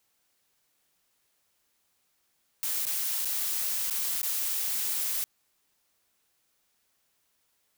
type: noise with dropouts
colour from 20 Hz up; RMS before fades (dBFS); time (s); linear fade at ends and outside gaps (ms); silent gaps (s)
blue; -30; 2.63-5.24; 0; 2.853-2.867 / 3.248-3.255 / 3.899-3.908 / 4.216-4.231
effects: white hiss -73 dBFS RMS until 7.77 s